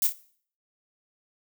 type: noise with echo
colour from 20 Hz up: violet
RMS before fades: -23 dBFS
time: 0.02-0.07 s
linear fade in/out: 2 ms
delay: 27 ms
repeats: 2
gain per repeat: -7 dB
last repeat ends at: 0.124 s
effects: noise-tail reverb RT60 0.5 s tail -17 dB re dry